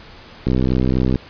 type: click train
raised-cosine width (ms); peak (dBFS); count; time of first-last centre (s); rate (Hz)
3; -5; 45; 0.47-1.157; 64
effects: pink hiss -41 dBFS RMS until 1.29 s + resampled to 11025 Hz